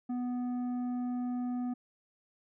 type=tone with tanh clipping; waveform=sine; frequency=246.9 Hz; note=B3; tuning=in tune; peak=-33 dBFS; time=0.09-1.74 s; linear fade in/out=10 ms; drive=8 dB; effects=none